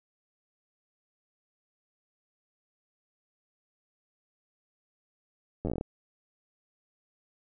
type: slowing click train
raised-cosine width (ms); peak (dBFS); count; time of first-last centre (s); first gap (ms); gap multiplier
2; -19; 10; 5.65-5.811; 10; 1.14
effects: none